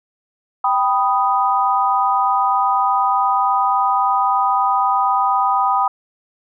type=chord; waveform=sine; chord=G augmented; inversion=none; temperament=equal; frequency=784 / 987.8 / 1244.5 Hz; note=G5 / B5 / D#6; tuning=0 / 0 / 0 cents; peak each=-18 dBFS; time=0.64-5.88 s; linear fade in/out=5 ms; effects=none